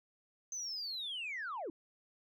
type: linear sweep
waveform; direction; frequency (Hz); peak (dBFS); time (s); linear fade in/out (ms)
sine; down; 6272 to 282.8; -37; 0.52-1.7; 2
effects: tanh soft clip ceiling -35 dBFS